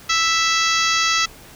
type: harmonic tone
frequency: 659.3 Hz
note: E5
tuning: in tune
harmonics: 2 / 3 / 4 / 5 / 6 / 7 / 8 / 9 / 10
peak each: -21 / -23 / -24 / -25 / -26 / -26 / -27 / -28 / -28 dBFS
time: 0.09-1.26 s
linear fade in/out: 10 ms
effects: pink hiss -43 dBFS RMS until 1.55 s